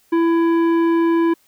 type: tone with tanh clipping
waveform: sine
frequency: 333.3 Hz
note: E4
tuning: 19 cents sharp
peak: -15 dBFS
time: 0.12-1.34 s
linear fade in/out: 10 ms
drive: 12 dB
effects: white hiss -58 dBFS RMS until 1.47 s